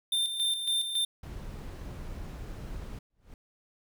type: tone with tremolo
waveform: square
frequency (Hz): 3591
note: A7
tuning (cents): +35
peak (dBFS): -26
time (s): 0.12-1.05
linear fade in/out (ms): 5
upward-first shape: square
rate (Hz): 3.6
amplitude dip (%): 55
type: noise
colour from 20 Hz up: brown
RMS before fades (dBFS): -40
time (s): 1.23-2.99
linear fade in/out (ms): 5
type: noise with exponential growth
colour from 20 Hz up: brown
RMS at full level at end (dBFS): -43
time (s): 3.1-3.34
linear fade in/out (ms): 1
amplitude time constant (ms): 51
effects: none